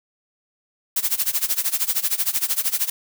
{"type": "noise with tremolo", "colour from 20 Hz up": "blue", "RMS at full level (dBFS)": -19, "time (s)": [0.96, 2.9], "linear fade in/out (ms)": 5, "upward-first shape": "sine", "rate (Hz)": 13, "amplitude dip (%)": 90, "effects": []}